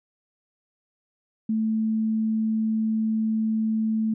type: tone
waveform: sine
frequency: 220 Hz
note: A3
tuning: in tune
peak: -21 dBFS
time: 1.49-4.14 s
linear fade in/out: 5 ms
effects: none